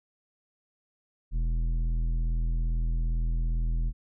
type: tone with tanh clipping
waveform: triangle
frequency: 41.2 Hz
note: E1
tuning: in tune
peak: -26 dBFS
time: 1.31-3.93 s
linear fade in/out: 50 ms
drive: 14 dB
effects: none